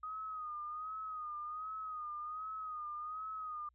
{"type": "tone with vibrato", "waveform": "sine", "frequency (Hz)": 1244.5, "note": "D#6", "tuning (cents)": 0, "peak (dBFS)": -40, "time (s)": [0.03, 3.69], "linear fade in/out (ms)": 5, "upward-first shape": "sine", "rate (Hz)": 1.3, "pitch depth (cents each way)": 62, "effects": ["added 60 Hz sine -70 dBFS peak until 3.74 s"]}